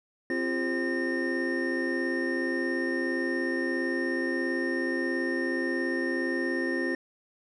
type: tone cluster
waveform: triangle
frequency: 262.1 / 343.7 / 400.8 / 530 / 1827 Hz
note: C4 / F4 / G4 / C5 / A#6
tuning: +3 / -28 / +38 / +22 / -35 cents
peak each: -30 / -29 / -36 / -35 / -30 dBFS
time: 0.3-6.95 s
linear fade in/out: 2 ms
effects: resampled to 24000 Hz